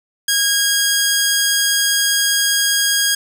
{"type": "tone", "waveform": "10% pulse", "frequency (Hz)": 1635, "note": "G#6", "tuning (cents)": -28, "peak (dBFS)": -5, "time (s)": [0.28, 3.15], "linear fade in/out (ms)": 5, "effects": []}